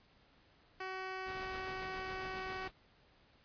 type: tone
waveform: 10% pulse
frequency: 376.7 Hz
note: F#4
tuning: 31 cents sharp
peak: -32 dBFS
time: 0.8-2.68 s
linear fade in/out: 5 ms
type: noise with tremolo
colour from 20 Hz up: pink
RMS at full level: -48 dBFS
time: 1.25-2.72 s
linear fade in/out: 50 ms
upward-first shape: sine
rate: 7.3 Hz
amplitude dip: 35%
effects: pink hiss -67 dBFS RMS until 3.44 s + resampled to 11025 Hz